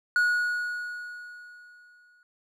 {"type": "tone with exponential decay", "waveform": "triangle", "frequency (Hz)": 1455, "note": "F#6", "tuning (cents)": -29, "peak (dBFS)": -17, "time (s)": [0.16, 2.23], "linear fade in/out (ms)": 1, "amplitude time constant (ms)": 450, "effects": []}